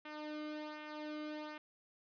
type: tone with flanger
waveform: sawtooth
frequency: 303.1 Hz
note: D#4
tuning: 45 cents flat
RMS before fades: -45 dBFS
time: 0.05-1.58 s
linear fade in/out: 5 ms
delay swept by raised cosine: 0.21 to 1.17 ms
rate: 1.3 Hz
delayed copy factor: -0.65
effects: resampled to 11025 Hz